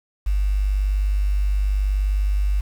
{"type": "tone with quantisation", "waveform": "sine", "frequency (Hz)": 49.55, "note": "G1", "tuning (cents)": 19, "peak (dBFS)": -17, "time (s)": [0.26, 2.61], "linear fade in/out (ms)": 10, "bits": 7, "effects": []}